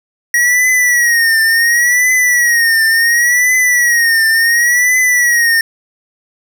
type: tone with vibrato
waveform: square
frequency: 1900 Hz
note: A#6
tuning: 33 cents sharp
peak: -9 dBFS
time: 0.34-5.61 s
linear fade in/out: 2 ms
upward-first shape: triangle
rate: 0.7 Hz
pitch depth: 110 cents each way
effects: none